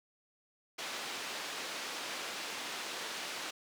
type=band-pass noise; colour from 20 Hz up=white; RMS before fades=-41 dBFS; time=0.78-3.51 s; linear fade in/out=10 ms; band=270 to 4300 Hz; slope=12 dB/octave; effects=none